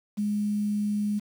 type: tone with quantisation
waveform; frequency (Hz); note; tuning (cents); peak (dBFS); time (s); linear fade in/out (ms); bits
sine; 207.7; G#3; 0; -24; 0.17-1.2; 20; 8
effects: none